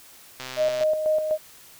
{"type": "click train", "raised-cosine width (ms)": 0.2, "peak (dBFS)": -17, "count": 57, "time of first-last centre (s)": [0.4, 0.834], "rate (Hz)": 129}
{"type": "tone with tremolo", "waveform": "sine", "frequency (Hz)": 620, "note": "D#5", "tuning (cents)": -6, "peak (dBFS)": -18, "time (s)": [0.56, 1.38], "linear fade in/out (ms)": 50, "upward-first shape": "square", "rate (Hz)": 4, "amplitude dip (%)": 50}
{"effects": ["white hiss -49 dBFS RMS until 1.79 s"]}